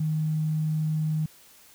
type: tone with tanh clipping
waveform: triangle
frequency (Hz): 155.56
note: D#3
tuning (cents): 0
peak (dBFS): -23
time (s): 0-1.26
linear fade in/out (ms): 5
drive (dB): 3
effects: white hiss -54 dBFS RMS until 1.74 s